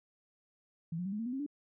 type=tone with pitch steps; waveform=sine; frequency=164.81 / 178.69 / 193.74 / 210.1 / 227.8 / 246.9 / 267.7 / 290.3 Hz; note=E3 / F3 / G3 / G#3 / A#3 / B3 / C4 / D4; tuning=0 / +40 / -20 / +20 / -40 / 0 / +40 / -20 cents; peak=-34 dBFS; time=0.92-1.464 s; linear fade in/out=5 ms; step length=68 ms; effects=none